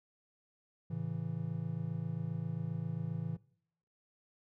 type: chord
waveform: triangle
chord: A major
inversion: none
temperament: just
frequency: 110 / 137.5 / 165 Hz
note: A2 / C#3 / E3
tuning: 0 / -14 / +2 cents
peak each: -39 / -38 / -36 dBFS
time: 0.9-3.37 s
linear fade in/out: 10 ms
effects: noise-tail reverb RT60 0.7 s tail -23 dB re dry